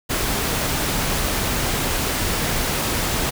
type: noise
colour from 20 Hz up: pink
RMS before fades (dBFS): -22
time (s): 0.09-3.31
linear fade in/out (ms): 20
effects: none